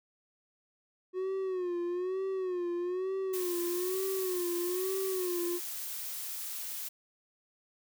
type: tone with vibrato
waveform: triangle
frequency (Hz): 365.4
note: F#4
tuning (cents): -22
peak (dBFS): -29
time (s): 1.13-5.6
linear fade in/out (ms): 50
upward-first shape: sine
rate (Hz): 1.1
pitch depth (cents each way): 88
type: noise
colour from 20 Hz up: blue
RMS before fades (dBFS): -39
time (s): 3.33-6.89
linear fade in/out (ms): 10
effects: none

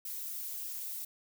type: noise with flanger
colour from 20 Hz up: violet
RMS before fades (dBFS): -40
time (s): 0.05-1.05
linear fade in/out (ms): 5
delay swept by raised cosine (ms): 1.7 to 7.7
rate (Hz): 3.1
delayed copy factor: -0.95
effects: none

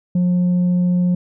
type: tone with tanh clipping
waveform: sine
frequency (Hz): 178.6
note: F3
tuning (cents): +39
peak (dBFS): -14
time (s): 0.15-1.15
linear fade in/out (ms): 5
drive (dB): 2
effects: none

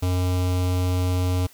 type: tone with notch filter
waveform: square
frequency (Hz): 90.8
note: F#2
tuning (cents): -32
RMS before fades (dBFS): -22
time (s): 0.02-1.47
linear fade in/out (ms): 10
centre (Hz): 1700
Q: 1.6
effects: white hiss -52 dBFS RMS until 1.53 s

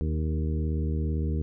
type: harmonic tone with a mistuned harmonic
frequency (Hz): 77.7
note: D#2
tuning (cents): -2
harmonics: 1 / 2 / 3 / 4 / 5 / 6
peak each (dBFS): -26 / -32 / -36 / -38 / -40 / -42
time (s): 0.01-1.42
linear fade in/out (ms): 0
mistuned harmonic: 5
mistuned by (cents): +19
effects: none

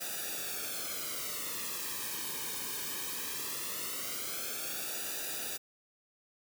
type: noise with flanger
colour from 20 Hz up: white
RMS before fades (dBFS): -38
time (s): 0-5.58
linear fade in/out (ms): 20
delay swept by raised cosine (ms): 0.93 to 1.49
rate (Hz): 0.19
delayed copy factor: -0.8
effects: none

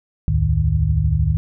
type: tone cluster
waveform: sine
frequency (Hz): 66.3 / 79.1 / 106.3 / 153.2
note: C2 / D#2 / G#2 / D#3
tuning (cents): +23 / +29 / +41 / -27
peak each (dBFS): -20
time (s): 0.28-1.37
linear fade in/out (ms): 0
effects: none

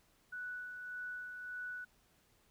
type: tone with tremolo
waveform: sine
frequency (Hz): 1480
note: F#6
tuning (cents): 0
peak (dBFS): -40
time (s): 0.32-1.85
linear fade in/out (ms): 10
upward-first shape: sine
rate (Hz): 1.7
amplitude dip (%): 40
effects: pink hiss -71 dBFS RMS until 2.5 s

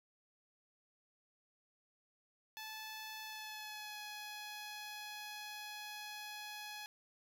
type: tone with pitch glide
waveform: 10% pulse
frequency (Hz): 870 to 839.9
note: A5 to G#5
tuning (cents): -20 to +19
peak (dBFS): -37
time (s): 2.57-6.86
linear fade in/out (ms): 0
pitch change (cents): -61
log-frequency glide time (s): 3.25-3.99
effects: none

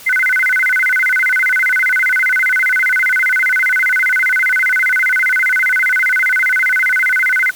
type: tone with vibrato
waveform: sine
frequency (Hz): 1767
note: A6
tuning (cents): +7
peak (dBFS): -10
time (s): 0.06-7.51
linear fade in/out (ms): 10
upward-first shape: square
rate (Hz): 15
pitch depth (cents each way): 280
effects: white hiss -36 dBFS RMS until 7.55 s + MP3 96 kbps

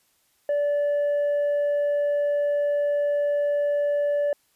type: tone with tanh clipping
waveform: triangle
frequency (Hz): 580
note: D5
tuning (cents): -22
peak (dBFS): -21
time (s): 0.49-4.33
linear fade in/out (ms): 2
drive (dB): 7
effects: white hiss -66 dBFS RMS until 4.55 s + resampled to 32000 Hz

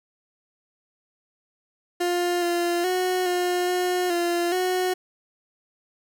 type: tone with pitch steps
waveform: 30% pulse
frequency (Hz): 352.1 / 346.4 / 366.7 / 357.6 / 360.9 / 345.7 / 366.9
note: F4 / F4 / F#4 / F4 / F#4 / F4 / F#4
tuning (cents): +14 / -14 / -15 / +41 / -43 / -18 / -15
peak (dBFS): -19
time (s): 2-4.94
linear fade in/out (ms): 10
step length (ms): 420
effects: none

